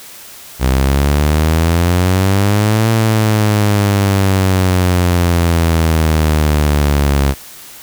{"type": "exponential two-way sweep", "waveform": "sawtooth", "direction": "up then down", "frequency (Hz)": [63.3, 112.7, 68.7], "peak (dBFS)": -6, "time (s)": [0.59, 7.35], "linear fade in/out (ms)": 50, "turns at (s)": 2.9, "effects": ["white hiss -35 dBFS RMS until 7.82 s"]}